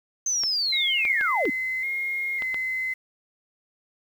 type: linear sweep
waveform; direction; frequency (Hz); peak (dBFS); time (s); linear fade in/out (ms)
sine; down; 6300 to 224.1; -22; 0.26-1.5; 5
type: clicks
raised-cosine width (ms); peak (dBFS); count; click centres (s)
0.3; -18; 6; 0.436 / 1.052 / 1.211 / 1.454 / 2.422 / 2.544
type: tone with vibrato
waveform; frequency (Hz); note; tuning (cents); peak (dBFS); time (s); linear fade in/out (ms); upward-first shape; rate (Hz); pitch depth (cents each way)
sine; 2094; C7; +1; -25; 0.72-2.94; 10; square; 0.9; 38
effects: 8-bit